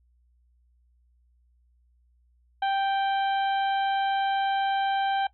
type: harmonic tone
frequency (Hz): 784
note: G5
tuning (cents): 0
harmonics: 1 / 2 / 3 / 4 / 5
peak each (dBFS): -23 / -33 / -43 / -37 / -46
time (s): 2.62-5.27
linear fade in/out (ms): 5
effects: noise-tail reverb RT60 0.1 s tail -18 dB re dry + added 60 Hz sine -61 dBFS peak until 5.33 s